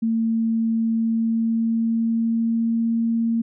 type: tone with pitch glide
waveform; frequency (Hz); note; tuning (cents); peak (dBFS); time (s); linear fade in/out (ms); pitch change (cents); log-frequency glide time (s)
sine; 226.1 to 229.3; A3 to A#3; +47 to -28; -18; 0.02-3.42; 10; +25; 0.91-2.92
effects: none